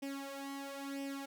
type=tone with flanger; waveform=sawtooth; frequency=276.4 Hz; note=C#4; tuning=5 cents flat; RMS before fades=-43 dBFS; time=0.02-1.26 s; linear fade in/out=10 ms; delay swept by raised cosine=0.36 to 2.66 ms; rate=1 Hz; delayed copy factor=+0.75; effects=none